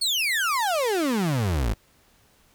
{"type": "exponential sweep", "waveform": "35% pulse", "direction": "down", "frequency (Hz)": [4516, 48.04], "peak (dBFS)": -20, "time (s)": [0.01, 1.74], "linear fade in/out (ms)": 10, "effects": ["pink hiss -60 dBFS RMS until 2.54 s"]}